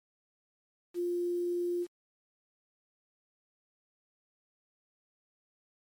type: tone with quantisation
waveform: sine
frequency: 350.5 Hz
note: F4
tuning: 6 cents sharp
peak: -29 dBFS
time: 0.94-1.87 s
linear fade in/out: 50 ms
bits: 9
effects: MP3 64 kbps